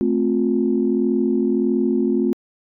sine chord, F major, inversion first, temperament equal with one note detuned, 220 / 261.6 / 355.3 Hz, A3 / C4 / F4, 0 / 0 / +30 cents, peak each -20 dBFS, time 0.01-2.33 s, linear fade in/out 0 ms, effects tanh soft clip ceiling -6 dBFS

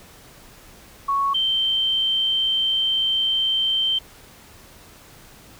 sine tone pair in turn, 1108.7 / 3121 Hz, C#6 / G7, 0 / -8 cents, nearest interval octave + tritone, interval 1792 cents, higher second, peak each -18 dBFS, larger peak neither, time 1.08-1.34 / 1.34-3.99 s, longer second, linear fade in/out 10 ms, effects pink hiss -47 dBFS RMS until 5.59 s

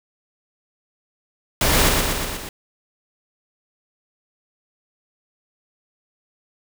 pink noise with echo, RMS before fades -18 dBFS, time 1.61-1.89 s, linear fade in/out 2 ms, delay 120 ms, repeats 5, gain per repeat -3 dB, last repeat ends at 2.49 s, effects none

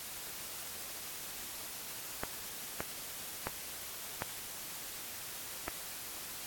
clicks, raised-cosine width 0.5 ms, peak -19 dBFS, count 5, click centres 2.235 / 2.805 / 3.47 / 4.221 / 5.681 s, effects white hiss -44 dBFS RMS until 6.46 s + AAC 64 kbps

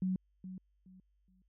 sine tone with echo, 186.1 Hz, F#3, 10 cents sharp, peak -30 dBFS, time 0.02-0.16 s, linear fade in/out 2 ms, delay 420 ms, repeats 3, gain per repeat -12 dB, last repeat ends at 1.42 s, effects added 50 Hz sine -70 dBFS peak until 1.48 s

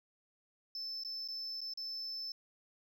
sine tone with dropouts, 5274 Hz, E8, in tune, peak -37 dBFS, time 0.75-2.32 s, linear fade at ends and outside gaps 2 ms, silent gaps 1.036-1.048 / 1.277-1.285 / 1.607-1.614 / 1.737-1.774 s, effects tanh soft clip ceiling -37 dBFS + 13-bit

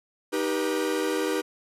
45% pulse chord, Eb augmented, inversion none, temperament equal with one note detuned, 311.1 / 392 / 484.6 Hz, Eb4 / G4 / B4, 0 / 0 / -33 cents, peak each -29 dBFS, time 0.32-1.42 s, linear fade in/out 20 ms, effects resampled to 32000 Hz + 10-bit

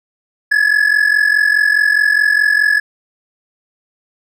triangle ring-modulated tone, 1700 Hz, G#6, 40 cents sharp, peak -5 dBFS, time 0.51-2.8 s, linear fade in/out 10 ms, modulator 22.4 Hz, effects none

